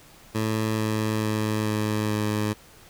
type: tone with pitch steps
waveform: 15% pulse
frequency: 109.5 / 108.68 / 107.87 / 107.06 / 106.26 Hz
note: A2 / A2 / A2 / A2 / G#2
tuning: -8 / -21 / -34 / -47 / +40 cents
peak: -17 dBFS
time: 0.34-2.54 s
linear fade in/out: 20 ms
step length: 440 ms
effects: pink hiss -51 dBFS RMS until 2.89 s

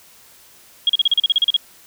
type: tone bursts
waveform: sine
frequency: 3281 Hz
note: G#7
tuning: 22 cents flat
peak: -11 dBFS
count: 12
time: 0.87-1.565 s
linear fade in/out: 2 ms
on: 24 ms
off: 37 ms
effects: white hiss -48 dBFS RMS until 1.86 s

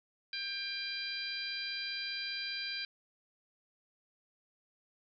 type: harmonic tone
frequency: 795 Hz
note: G5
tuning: 24 cents sharp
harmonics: 2 / 3 / 4 / 5 / 6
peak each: -44 / -42 / -46 / -42 / -41 dBFS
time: 0.33-2.85 s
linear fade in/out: 2 ms
effects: none

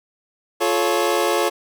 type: chord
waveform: 25% pulse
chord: F augmented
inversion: none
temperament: equal with one note detuned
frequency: 349.2 / 432.4 / 554.4 Hz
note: F4 / A4 / C#5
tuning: 0 / -30 / 0 cents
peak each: -18 dBFS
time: 0.6-1.5 s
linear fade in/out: 20 ms
effects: none

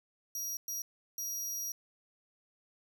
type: tone bursts at uneven times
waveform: sawtooth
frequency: 5740 Hz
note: F8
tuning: 47 cents sharp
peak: -33 dBFS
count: 3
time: 0.35-0.57 / 0.68-0.82 / 1.18-1.72 s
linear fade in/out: 2 ms
effects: none

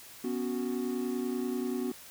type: chord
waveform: triangle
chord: B suspended second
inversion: none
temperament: equal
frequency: 246.9 / 277.2 / 370 Hz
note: B3 / C#4 / F#4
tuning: 0 / 0 / 0 cents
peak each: -31 / -35 / -33 dBFS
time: 0.24-1.92 s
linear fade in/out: 5 ms
effects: white hiss -50 dBFS RMS until 2.1 s

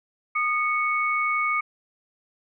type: tone pair together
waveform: sine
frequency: 1227.8 / 2217 Hz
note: D#6 / C#7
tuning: -23 / 0 cents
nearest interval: minor seventh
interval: 1023 cents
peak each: -24 dBFS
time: 0.35-1.61 s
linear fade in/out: 10 ms
effects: none

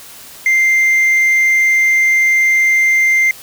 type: tone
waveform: sine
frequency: 2093 Hz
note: C7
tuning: in tune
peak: -6 dBFS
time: 0.46-3.31 s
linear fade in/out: 2 ms
effects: tanh soft clip ceiling -8 dBFS + white hiss -36 dBFS RMS until 3.42 s

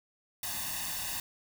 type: noise with comb filter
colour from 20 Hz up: white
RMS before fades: -36 dBFS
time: 0.43-1.2 s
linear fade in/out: 2 ms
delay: 1.1 ms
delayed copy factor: +0.9
effects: none

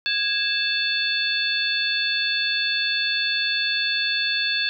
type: harmonic tone with a mistuned harmonic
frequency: 880 Hz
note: A5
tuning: in tune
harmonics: 2 / 3 / 4 / 5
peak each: -26 / -26 / -26 / -26 dBFS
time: 0.06-4.69 s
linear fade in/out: 0 ms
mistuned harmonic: 2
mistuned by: -110 cents
effects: none

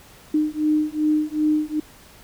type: beating tone pair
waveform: sine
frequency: 303.9 / 306.5 Hz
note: D#4 / D#4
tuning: -41 / -26 cents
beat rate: 2.6 Hz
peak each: -21 dBFS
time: 0.34-1.8 s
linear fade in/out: 5 ms
effects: pink hiss -48 dBFS RMS until 2.23 s

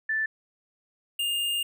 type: tone pair in turn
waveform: sine / square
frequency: 1760 / 2821 Hz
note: A6 / F7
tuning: 0 / +17 cents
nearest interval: minor sixth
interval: 817 cents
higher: second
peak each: -24 / -26 dBFS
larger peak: first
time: 0.09-0.26 / 1.19-1.63 s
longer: second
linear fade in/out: 5 ms
effects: none

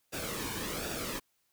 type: noise with flanger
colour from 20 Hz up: pink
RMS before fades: -37 dBFS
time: 0.12-1.2 s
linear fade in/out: 20 ms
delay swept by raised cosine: 0.96 to 1.52 ms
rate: 1.3 Hz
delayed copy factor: -0.6
effects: white hiss -75 dBFS RMS until 1.52 s

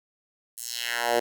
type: tone with high-pass filter sweep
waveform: 10% pulse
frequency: 119.1 Hz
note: A#2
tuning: 38 cents sharp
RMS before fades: -28 dBFS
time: 0.57-1.2 s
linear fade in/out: 10 ms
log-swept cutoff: 10000 to 430 Hz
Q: 1.7
effects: none

